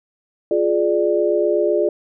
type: tone cluster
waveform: sine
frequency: 351.2 / 419.1 / 592 Hz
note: F4 / G#4 / D5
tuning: +10 / +16 / +14 cents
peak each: -19 dBFS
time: 0.51-1.89 s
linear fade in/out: 2 ms
effects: none